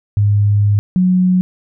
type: tone pair in turn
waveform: sine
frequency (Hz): 102.8 / 183.17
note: G#2 / F#3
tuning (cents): -17 / -17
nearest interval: minor seventh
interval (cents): 1000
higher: second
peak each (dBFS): -9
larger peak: neither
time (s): 0.17-0.79 / 0.96-1.41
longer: first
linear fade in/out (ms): 0
effects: none